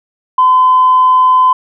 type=tone; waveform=sine; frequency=1020 Hz; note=C6; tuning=44 cents flat; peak=-4 dBFS; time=0.38-1.53 s; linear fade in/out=5 ms; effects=tanh soft clip ceiling 0 dBFS